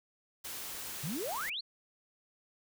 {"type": "noise", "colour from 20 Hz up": "white", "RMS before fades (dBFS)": -42, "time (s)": [0.44, 1.5], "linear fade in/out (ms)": 10}
{"type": "exponential sweep", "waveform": "sine", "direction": "up", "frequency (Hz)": [130, 4511], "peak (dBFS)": -35, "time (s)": [1.03, 1.61], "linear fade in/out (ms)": 10}
{"effects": []}